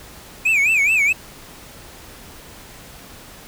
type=tone with vibrato; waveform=triangle; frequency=2425 Hz; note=D#7; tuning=45 cents flat; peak=-12 dBFS; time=0.45-1.13 s; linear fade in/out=10 ms; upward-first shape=sine; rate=4.7 Hz; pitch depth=170 cents each way; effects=pink hiss -41 dBFS RMS until 3.47 s